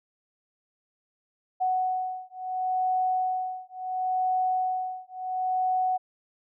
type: beating tone pair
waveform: sine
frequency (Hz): 742 / 742.72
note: F#5 / F#5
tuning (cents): +5 / +6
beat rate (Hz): 0.72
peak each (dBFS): -28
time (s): 1.6-5.98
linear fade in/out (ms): 20
effects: none